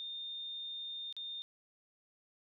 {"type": "tone with dropouts", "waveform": "sine", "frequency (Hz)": 3636, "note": "A#7", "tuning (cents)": -44, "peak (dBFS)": -40, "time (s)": [0, 1.42], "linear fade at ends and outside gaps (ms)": 0, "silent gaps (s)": [1.126, 1.166], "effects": []}